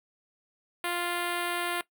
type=tone with notch filter; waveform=5% pulse; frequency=349.2 Hz; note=F4; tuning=in tune; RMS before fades=-31 dBFS; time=0.84-1.81 s; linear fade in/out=2 ms; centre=5400 Hz; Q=0.75; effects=noise-tail reverb RT60 0.1 s tail -19 dB re dry